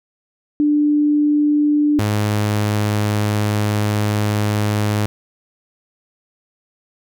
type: tone pair in turn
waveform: sine / sawtooth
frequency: 296 / 104.91 Hz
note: D4 / G#2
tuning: +14 / +18 cents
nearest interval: octave + tritone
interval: 1796 cents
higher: first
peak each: -12 dBFS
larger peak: neither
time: 0.6-1.99 / 1.99-5.06 s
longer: second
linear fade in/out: 0 ms
effects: none